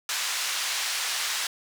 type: band-pass noise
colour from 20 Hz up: white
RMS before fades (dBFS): -29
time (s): 0.09-1.47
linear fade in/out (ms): 2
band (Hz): 1100 to 6200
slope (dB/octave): 12
effects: none